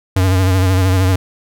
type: tone with vibrato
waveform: square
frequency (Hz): 93.5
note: F#2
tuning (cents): +19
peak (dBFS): -11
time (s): 0.16-1.16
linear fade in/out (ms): 5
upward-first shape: sine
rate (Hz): 13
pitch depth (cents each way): 50
effects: none